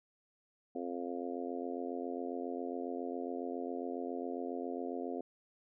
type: harmonic tone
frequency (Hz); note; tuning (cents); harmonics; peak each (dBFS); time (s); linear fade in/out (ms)
87.31; F2; 0; 3 / 4 / 5 / 6 / 7 / 8; -41 / -43 / -43 / -46 / -50 / -45; 0.75-5.21; 5
effects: none